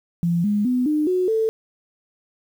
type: tone with pitch steps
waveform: sine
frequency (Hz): 171 / 206.9 / 250.4 / 302.9 / 366.5 / 443.5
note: F3 / G#3 / B3 / D#4 / F#4 / A4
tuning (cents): -36 / -6 / +24 / -46 / -16 / +14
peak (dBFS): -17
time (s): 0.23-1.49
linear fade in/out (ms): 0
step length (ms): 210
effects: 8-bit